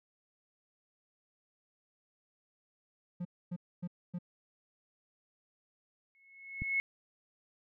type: tone bursts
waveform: triangle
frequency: 176.4 Hz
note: F3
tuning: 18 cents sharp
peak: -33 dBFS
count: 4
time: 3.2-4.188 s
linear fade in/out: 10 ms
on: 52 ms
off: 260 ms
type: tone with exponential growth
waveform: sine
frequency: 2187 Hz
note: C#7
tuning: 24 cents flat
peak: -26 dBFS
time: 6.15-6.8 s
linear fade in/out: 0 ms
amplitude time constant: 140 ms
type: click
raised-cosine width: 5 ms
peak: -25 dBFS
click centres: 6.62 s
effects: none